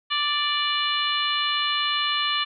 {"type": "harmonic tone", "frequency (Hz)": 587.3, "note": "D5", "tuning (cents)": 0, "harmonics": [2, 3, 4, 5, 6, 7], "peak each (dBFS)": [-27, -31, -31, -26, -29, -32], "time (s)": [0.1, 2.45], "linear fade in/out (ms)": 20, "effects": []}